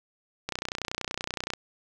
click train, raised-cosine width 0.2 ms, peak -13 dBFS, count 33, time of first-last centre 0.49-1.536 s, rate 30.6 Hz, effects none

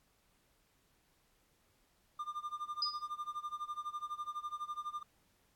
triangle tone with tremolo, 1200 Hz, D6, 37 cents sharp, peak -34 dBFS, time 2.19-5.03 s, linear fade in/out 5 ms, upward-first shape sine, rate 12 Hz, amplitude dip 90%
sine tone with exponential decay, 4964 Hz, D#8, 5 cents flat, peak -28 dBFS, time 2.82-3.08 s, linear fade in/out 2 ms, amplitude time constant 55 ms
effects pink hiss -73 dBFS RMS until 5.55 s + AAC 64 kbps

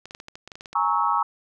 clicks, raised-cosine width 0.2 ms, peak -22 dBFS, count 12, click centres 0.056 / 0.109 / 0.149 / 0.201 / 0.284 / 0.355 / 0.476 / 0.518 / 0.555 / 0.609 / 0.658 / 0.73 s
sine chord, A# half-diminished seventh, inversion third, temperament equal with one note detuned, 830.6 / 932.3 / 1108.7 / 1298.9 Hz, G#5 / A#5 / C#6 / E6, 0 / 0 / 0 / -26 cents, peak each -27 / -24 / -24 / -25 dBFS, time 0.75-1.23 s, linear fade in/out 5 ms
effects none

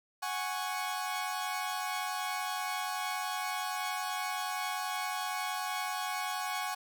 sawtooth chord, F# suspended second, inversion none, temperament equal, 740 / 830.6 / 1108.7 Hz, F#5 / G#5 / C#6, 0 / 0 / 0 cents, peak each -34 dBFS, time 0.22-6.75 s, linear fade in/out 10 ms, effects none

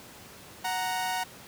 sawtooth tone pair together, 740 / 932.3 Hz, F#5 / A#5, 0 / 0 cents, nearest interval major third, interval 400 cents, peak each -27 / -28 dBFS, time 0.64-1.24 s, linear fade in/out 10 ms, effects pink hiss -48 dBFS RMS until 1.47 s + high-pass 100 Hz 12 dB/octave

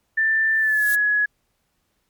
sine tone with pitch glide, 1775 to 1684.1 Hz, A6 to G#6, +15 to +24 cents, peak -16 dBFS, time 0.17-1.26 s, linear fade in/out 10 ms, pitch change -91 cents, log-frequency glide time 0.59-0.89 s
violet noise with exponential growth, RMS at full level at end -25 dBFS, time 0.44-0.95 s, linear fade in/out 1 ms, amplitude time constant 110 ms
effects pink hiss -70 dBFS RMS until 2.09 s + MP3 96 kbps

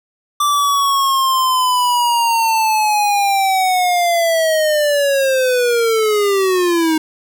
square linear sweep, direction down, 1174.7 to 311.1 Hz, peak -13 dBFS, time 0.4-6.98 s, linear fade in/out 5 ms, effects none

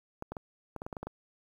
clicks, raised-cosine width 1 ms, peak -24 dBFS, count 10, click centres 0.224 / 0.32 / 0.368 / 0.763 / 0.819 / 0.865 / 0.928 / 0.968 / 1.03 / 1.07 s, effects 9-bit

